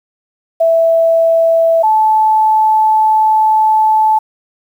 sine tone pair in turn, 659.3 / 869.5 Hz, E5 / A5, 0 / -21 cents, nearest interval perfect fourth, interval 479 cents, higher second, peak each -7 / -7 dBFS, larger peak neither, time 0.6-1.83 / 1.83-4.19 s, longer second, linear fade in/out 10 ms, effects 7-bit

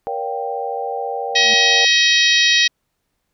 sine chord, G half-diminished seventh, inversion first, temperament just, 470.4 / 564.5 / 705.6 / 784 Hz, Bb4 / Db5 / F5 / G5, +16 / +31 / +18 / 0 cents, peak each -26 / -29 / -30 / -24 dBFS, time 0.07-1.85 s, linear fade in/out 0 ms
sine tone with exponential growth, 221 Hz, A3, 8 cents sharp, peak -27 dBFS, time 1.27-1.54 s, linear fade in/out 2 ms, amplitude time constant 57 ms
harmonic tone, 635 Hz, D#5, 35 cents sharp, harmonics 3 / 4 / 5 / 6 / 7 / 8 / 9, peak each -17 / -19 / -19 / -17 / -22 / -23 / -23 dBFS, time 1.35-2.68 s, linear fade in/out 10 ms
effects pink hiss -72 dBFS RMS until 3.33 s

